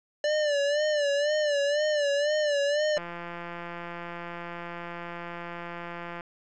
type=tone with vibrato; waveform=square; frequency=587.3 Hz; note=D5; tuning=in tune; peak=-24 dBFS; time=0.24-2.98 s; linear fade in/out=2 ms; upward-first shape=sine; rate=2 Hz; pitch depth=71 cents each way
type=click train; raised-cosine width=0.5 ms; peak=-23 dBFS; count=558; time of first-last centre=2.97-6.208 s; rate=172 Hz
effects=resampled to 16000 Hz + 10-bit